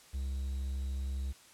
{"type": "tone with quantisation", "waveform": "triangle", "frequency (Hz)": 67, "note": "C2", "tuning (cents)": 42, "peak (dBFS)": -31, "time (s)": [0.13, 1.33], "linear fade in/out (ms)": 20, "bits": 10, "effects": ["white hiss -58 dBFS RMS until 1.53 s", "low-pass 10000 Hz 12 dB/octave"]}